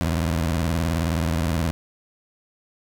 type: tone with vibrato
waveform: 20% pulse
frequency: 82 Hz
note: E2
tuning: 9 cents flat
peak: -16 dBFS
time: 0.01-1.71 s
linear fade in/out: 0 ms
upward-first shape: sine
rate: 19 Hz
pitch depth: 180 cents each way
effects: none